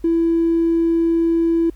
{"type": "tone with tanh clipping", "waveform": "triangle", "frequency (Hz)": 332.7, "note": "E4", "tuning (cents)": 16, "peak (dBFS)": -13, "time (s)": [0.04, 1.7], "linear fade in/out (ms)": 5, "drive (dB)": 1, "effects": ["added 50 Hz sine -38 dBFS peak until 1.75 s", "pink hiss -57 dBFS RMS until 1.75 s"]}